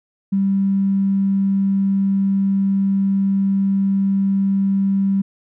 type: tone with tanh clipping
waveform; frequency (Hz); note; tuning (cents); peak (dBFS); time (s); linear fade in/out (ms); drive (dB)
triangle; 195.6; G3; -4; -14; 0.32-5.22; 10; 3
effects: none